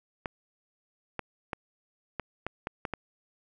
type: clicks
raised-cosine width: 0.5 ms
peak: -17 dBFS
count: 8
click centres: 0.258 / 1.193 / 1.532 / 2.197 / 2.466 / 2.671 / 2.852 / 2.937 s
effects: none